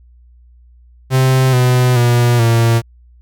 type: tone with pitch steps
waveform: 45% pulse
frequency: 130.81 / 125.55 / 120.51 / 115.67 Hz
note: C3 / B2 / B2 / A#2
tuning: 0 / +29 / -42 / -13 cents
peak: -9 dBFS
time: 1.1-2.82 s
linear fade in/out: 50 ms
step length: 430 ms
effects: added 60 Hz sine -42 dBFS peak until 3.21 s